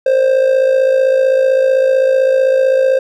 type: tone with amplitude modulation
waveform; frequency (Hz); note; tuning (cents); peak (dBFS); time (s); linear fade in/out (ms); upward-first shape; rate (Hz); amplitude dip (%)
triangle; 527; C5; +12; -4; 0.06-2.99; 5; sine; 55.7; 60
effects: none